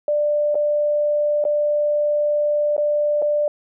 sine tone with dropouts, 592 Hz, D5, 14 cents sharp, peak -16 dBFS, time 0.08-3.48 s, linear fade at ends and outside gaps 2 ms, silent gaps 0.546-0.553 / 1.441-1.451 / 2.766-2.779 / 3.219-3.223 s, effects none

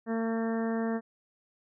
harmonic tone, 226.5 Hz, A#3, 50 cents flat, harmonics 1 / 2 / 3 / 4 / 5 / 6 / 7 / 8, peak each -29 / -34 / -38 / -44 / -45 / -48 / -46 / -45 dBFS, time 0.06-1.01 s, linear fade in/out 50 ms, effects none

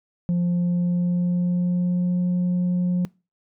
sine tone with pitch glide, 175 to 178.88 Hz, F3 to F3, +4 to +42 cents, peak -16 dBFS, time 0.29-3.05 s, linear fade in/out 0 ms, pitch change +38 cents, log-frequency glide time 0.39-2.22 s, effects noise-tail reverb RT60 0.3 s tail -26 dB re dry + tanh soft clip ceiling -18 dBFS

